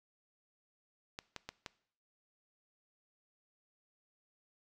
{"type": "clicks", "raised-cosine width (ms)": 0.2, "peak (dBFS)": -24, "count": 4, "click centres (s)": [1.189, 1.363, 1.49, 1.662], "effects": ["noise-tail reverb RT60 0.6 s tail -20 dB re dry"]}